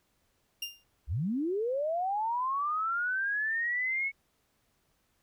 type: tone with exponential decay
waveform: 30% pulse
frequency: 2800 Hz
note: F7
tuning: 4 cents sharp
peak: -28 dBFS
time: 0.62-0.84 s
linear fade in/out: 5 ms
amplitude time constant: 46 ms
type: linear sweep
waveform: sine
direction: up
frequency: 53 to 2217 Hz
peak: -28 dBFS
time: 1.07-4.12 s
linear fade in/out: 50 ms
effects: pink hiss -73 dBFS RMS until 5.22 s